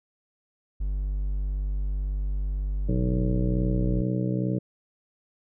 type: tone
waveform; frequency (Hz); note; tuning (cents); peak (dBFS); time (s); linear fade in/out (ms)
triangle; 49.03; G1; +1; -23; 0.8-4.02; 10
type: harmonic tone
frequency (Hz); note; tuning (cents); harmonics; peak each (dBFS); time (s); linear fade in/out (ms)
62.3; B1; +16; 2 / 3 / 4 / 5 / 6 / 7 / 8 / 9; -27 / -28 / -41 / -31 / -43 / -36 / -43 / -38; 2.88-4.59; 10
effects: none